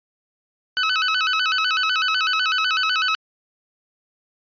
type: tone with vibrato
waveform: 20% pulse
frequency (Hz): 1391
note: F6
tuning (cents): -7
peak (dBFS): -13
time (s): 0.77-3.15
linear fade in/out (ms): 0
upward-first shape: square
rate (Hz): 8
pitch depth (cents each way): 130
effects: resampled to 11025 Hz